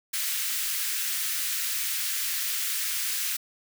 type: high-pass noise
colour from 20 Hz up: white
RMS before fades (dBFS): -29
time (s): 0.13-3.37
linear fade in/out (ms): 10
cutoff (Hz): 1500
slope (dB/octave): 24
effects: none